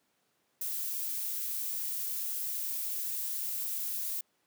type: noise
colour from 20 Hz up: violet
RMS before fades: -35 dBFS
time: 0.61-4.21 s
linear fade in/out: 5 ms
effects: pink hiss -74 dBFS RMS until 4.46 s + high-pass 200 Hz 12 dB/octave